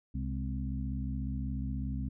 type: harmonic tone with a mistuned harmonic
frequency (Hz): 65.41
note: C2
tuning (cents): 0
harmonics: 1 / 2 / 3 / 4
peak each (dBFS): -35 / -38 / -40 / -41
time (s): 0.14-2.09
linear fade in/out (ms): 10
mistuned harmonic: 3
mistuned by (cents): +76
effects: none